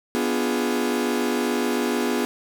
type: chord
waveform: 40% pulse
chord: B diminished seventh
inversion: none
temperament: equal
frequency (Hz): 246.9 / 293.7 / 349.2 / 415.3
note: B3 / D4 / F4 / Ab4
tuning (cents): 0 / 0 / 0 / 0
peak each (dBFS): -24 / -29 / -27 / -26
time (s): 0.15-2.25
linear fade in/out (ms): 0
effects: none